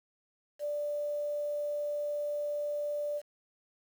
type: tone with quantisation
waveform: sine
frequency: 587.3 Hz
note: D5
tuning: in tune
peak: -31 dBFS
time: 0.59-3.22 s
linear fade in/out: 50 ms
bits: 9
effects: none